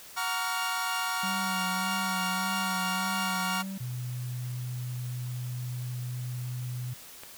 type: chord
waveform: sawtooth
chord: Gb major seventh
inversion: none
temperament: equal with one note detuned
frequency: 740 / 932.3 / 1130.1 / 1396.9 Hz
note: Gb5 / Bb5 / Db6 / F6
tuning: 0 / 0 / +33 / 0 cents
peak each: -33 / -31 / -31 / -29 dBFS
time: 0.16-3.63 s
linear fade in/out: 20 ms
type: tone with vibrato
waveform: triangle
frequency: 188.7 Hz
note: F#3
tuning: 34 cents sharp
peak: -32 dBFS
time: 1.23-3.78 s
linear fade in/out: 5 ms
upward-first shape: sine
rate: 1.7 Hz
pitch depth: 44 cents each way
type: tone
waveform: sine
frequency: 124.2 Hz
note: B2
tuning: 10 cents sharp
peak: -32 dBFS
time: 3.8-6.94 s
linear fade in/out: 10 ms
type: click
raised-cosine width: 0.3 ms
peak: -27 dBFS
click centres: 7.235 s
effects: white hiss -48 dBFS RMS until 7.37 s